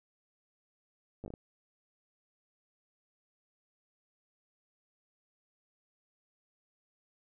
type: slowing click train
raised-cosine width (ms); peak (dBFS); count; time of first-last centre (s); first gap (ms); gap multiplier
2; -30; 6; 1.24-1.339; 9; 1.4
effects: none